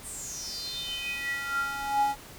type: tone with high-pass filter sweep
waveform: square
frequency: 277.9 Hz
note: C#4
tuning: 4 cents sharp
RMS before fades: -32 dBFS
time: 0.02-2.16 s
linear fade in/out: 50 ms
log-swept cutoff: 9100 to 690 Hz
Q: 8.4
effects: pink hiss -47 dBFS RMS until 2.38 s